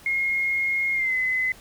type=tone with pitch glide; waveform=sine; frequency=2148 to 2031 Hz; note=C7 to B6; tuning=+45 to +48 cents; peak=-21 dBFS; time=0.06-1.52 s; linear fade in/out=2 ms; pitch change=-97 cents; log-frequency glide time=0.93-1.15 s; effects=pink hiss -49 dBFS RMS until 1.6 s